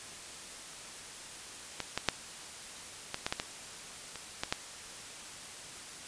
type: clicks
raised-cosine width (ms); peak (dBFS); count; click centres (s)
0.2; -16 / -13 / -7 / -16 / -13 / -13 / -15 / -23 / -14 / -11; 10; 1.803 / 1.976 / 2.087 / 3.144 / 3.265 / 3.325 / 3.399 / 4.157 / 4.435 / 4.525
effects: white hiss -46 dBFS RMS until 6.07 s + resampled to 22050 Hz